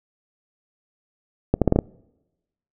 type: accelerating click train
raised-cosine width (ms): 2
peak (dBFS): -3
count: 6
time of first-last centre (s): 1.54-1.789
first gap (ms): 77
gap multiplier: 0.78
effects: noise-tail reverb RT60 1.0 s tail -26 dB re dry